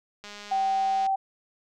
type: click train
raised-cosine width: 0.2 ms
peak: -25 dBFS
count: 171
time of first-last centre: 0.24-1.065 s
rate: 206 Hz
type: tone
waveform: sine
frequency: 774 Hz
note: G5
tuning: 22 cents flat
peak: -22 dBFS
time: 0.51-1.16 s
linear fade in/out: 10 ms
effects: none